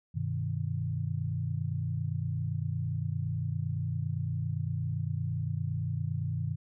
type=chord; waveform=sine; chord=G augmented; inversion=none; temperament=equal with one note detuned; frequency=98 / 125.77 / 155.56 Hz; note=G2 / B2 / D#3; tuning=0 / +32 / 0 cents; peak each=-34 dBFS; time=0.14-6.56 s; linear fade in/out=20 ms; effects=none